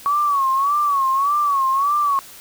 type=tone with vibrato; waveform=sine; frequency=1121 Hz; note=C#6; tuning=19 cents sharp; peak=-15 dBFS; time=0.06-2.19 s; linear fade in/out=0 ms; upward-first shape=sine; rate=1.7 Hz; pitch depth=100 cents each way; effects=white hiss -41 dBFS RMS until 2.4 s

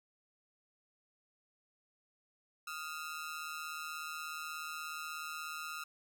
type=ring-modulated tone; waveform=sawtooth; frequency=1322 Hz; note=E6; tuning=5 cents sharp; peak=-34 dBFS; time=2.67-5.84 s; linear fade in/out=5 ms; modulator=78.3 Hz; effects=none

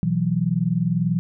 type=chord; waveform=sine; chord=B suspended fourth; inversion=none; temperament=equal; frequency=123.47 / 164.81 / 185 Hz; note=B2 / E3 / F#3; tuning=0 / 0 / 0 cents; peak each=-26 / -21 / -23 dBFS; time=0.03-1.19 s; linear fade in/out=0 ms; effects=none

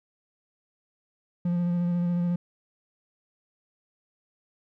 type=tone with vibrato; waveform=triangle; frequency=174.61 Hz; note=F3; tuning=in tune; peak=-21 dBFS; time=1.45-2.36 s; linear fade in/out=5 ms; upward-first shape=square; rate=14 Hz; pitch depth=14 cents each way; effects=none

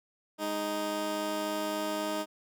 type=tone pair together; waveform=15% pulse; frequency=207.4 / 311.1 Hz; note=G#3 / D#4; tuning=-2 / 0 cents; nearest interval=perfect fifth; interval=702 cents; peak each=-32 / -26 dBFS; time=0.38-2.26 s; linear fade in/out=50 ms; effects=none

